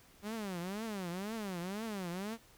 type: tone with vibrato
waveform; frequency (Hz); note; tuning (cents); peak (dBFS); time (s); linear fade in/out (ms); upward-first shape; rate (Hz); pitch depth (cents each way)
sawtooth; 197.1; G3; +10; -34; 0.22-2.38; 50; triangle; 2; 280
effects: pink hiss -62 dBFS RMS until 2.57 s